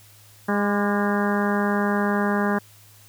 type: harmonic tone with a mistuned harmonic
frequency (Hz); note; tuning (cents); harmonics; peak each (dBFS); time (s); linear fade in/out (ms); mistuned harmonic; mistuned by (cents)
204.2; G#3; -29; 1 / 2 / 3 / 4 / 5 / 6 / 7 / 8 / 9; -22 / -27 / -30 / -30 / -31 / -32 / -33 / -30 / -37; 0.48-2.59; 10; 6; -50
effects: added 104 Hz sine -52 dBFS peak until 3.08 s + white hiss -52 dBFS RMS until 3.08 s